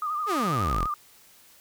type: tone with vibrato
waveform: sine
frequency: 1220 Hz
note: D#6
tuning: 34 cents flat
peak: -26 dBFS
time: 0.02-0.94 s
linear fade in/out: 2 ms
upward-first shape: sine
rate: 12 Hz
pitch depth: 62 cents each way
type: exponential sweep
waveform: sawtooth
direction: down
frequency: 465.5 to 31.91 Hz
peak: -22 dBFS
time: 0.26-0.88 s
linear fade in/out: 50 ms
effects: white hiss -55 dBFS RMS until 1.6 s